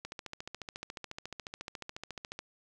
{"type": "click train", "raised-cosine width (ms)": 0.2, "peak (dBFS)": -23, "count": 34, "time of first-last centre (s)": [0.05, 2.39], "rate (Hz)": 14.1, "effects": []}